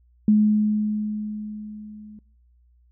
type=tone with level ramp; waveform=sine; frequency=211.9 Hz; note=G#3; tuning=35 cents sharp; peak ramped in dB=-12 to -40 dBFS; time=0.28-2.19 s; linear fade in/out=2 ms; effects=noise-tail reverb RT60 0.8 s tail -26 dB re dry + added 60 Hz sine -55 dBFS peak until 2.91 s